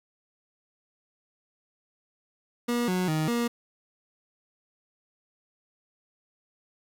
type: tone with pitch steps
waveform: 30% pulse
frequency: 239.8 / 182.9 / 156.1 / 237 Hz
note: A#3 / F#3 / D#3 / A#3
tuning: +49 / -20 / +6 / +29 cents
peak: -22 dBFS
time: 2.68-3.48 s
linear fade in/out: 10 ms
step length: 200 ms
effects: 9-bit